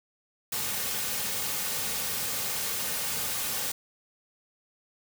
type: noise with comb filter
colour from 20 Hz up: white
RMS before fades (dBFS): -31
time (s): 0.52-3.72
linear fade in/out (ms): 5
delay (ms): 3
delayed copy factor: -0.5
effects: none